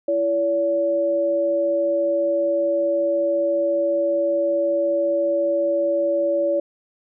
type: tone pair together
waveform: sine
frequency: 335.6 / 569.7 Hz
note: E4 / C#5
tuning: +31 / +47 cents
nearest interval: major sixth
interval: 916 cents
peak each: -25 / -18 dBFS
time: 0.08-6.6 s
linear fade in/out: 5 ms
effects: none